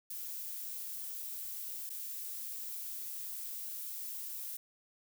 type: noise with dropouts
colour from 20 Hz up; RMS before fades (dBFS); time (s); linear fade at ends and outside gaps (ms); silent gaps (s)
violet; -42; 0.1-4.57; 5; 1.894-1.901
effects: none